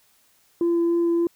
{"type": "tone with vibrato", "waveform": "sine", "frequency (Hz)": 340, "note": "F4", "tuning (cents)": -46, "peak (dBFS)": -16, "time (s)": [0.61, 1.27], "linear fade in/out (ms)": 2, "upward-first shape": "sine", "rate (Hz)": 3.4, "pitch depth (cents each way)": 8, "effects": ["tanh soft clip ceiling -16 dBFS", "white hiss -61 dBFS RMS until 1.35 s"]}